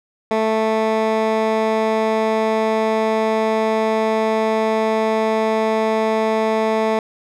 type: tone with band-pass filter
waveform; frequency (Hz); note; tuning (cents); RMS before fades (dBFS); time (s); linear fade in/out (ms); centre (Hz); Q
15% pulse; 220; A3; 0; -18; 0.31-6.99; 2; 690; 0.52
effects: none